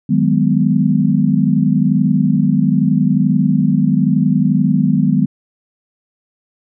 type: chord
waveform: sine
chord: G# minor seventh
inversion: second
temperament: just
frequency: 155.74 / 186.89 / 207.7 / 249.2 Hz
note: D#3 / F#3 / G#3 / B3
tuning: +2 / +18 / 0 / +16 cents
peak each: -16 dBFS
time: 0.09-5.26 s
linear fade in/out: 10 ms
effects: none